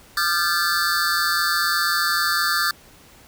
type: tone cluster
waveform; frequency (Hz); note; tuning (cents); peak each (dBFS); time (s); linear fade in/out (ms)
square; 1205 / 1381 / 1570 / 1734 / 4546; D6 / F6 / G6 / A6 / C#8; +44 / -20 / +2 / -26 / +43; -26; 0.17-2.71; 2
effects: pink hiss -49 dBFS RMS until 3.27 s